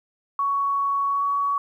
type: tone with pitch glide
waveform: sine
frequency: 1117 to 1126.7 Hz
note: C#6 to C#6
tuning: +13 to +28 cents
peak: -20 dBFS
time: 0.39-1.58 s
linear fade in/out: 2 ms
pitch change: +15 cents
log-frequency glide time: 1.08-1.27 s
effects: 10-bit